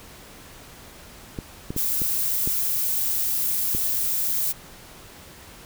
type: clicks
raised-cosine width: 3 ms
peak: -16 dBFS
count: 6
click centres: 1.388 / 1.705 / 1.764 / 2.018 / 2.475 / 3.749 s
type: noise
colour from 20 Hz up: violet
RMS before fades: -24 dBFS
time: 1.76-4.53 s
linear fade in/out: 20 ms
effects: pink hiss -45 dBFS RMS until 5.65 s